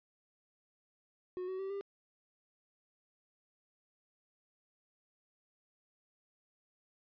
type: tone with pitch steps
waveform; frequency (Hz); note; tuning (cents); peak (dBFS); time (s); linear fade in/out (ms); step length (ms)
triangle; 364.9 / 375.6 / 386.6 / 397.9; F#4 / F#4 / G4 / G4; -24 / +26 / -24 / +26; -35; 1.37-1.81; 0; 110
effects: resampled to 11025 Hz